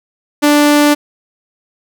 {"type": "tone", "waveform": "sawtooth", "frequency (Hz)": 293.7, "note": "D4", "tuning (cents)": 0, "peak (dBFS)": -3, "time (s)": [0.42, 0.95], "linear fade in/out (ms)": 20, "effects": []}